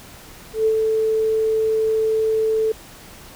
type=tone with ADSR envelope; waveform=sine; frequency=440 Hz; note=A4; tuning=in tune; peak=-13 dBFS; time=0.53-2.72 s; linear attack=130 ms; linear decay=66 ms; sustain=-3 dB; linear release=4 ms; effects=pink hiss -42 dBFS RMS until 3.35 s